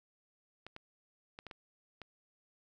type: clicks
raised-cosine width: 0.3 ms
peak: -30 dBFS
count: 6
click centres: 0.666 / 0.764 / 1.389 / 1.467 / 1.512 / 2.017 s
effects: none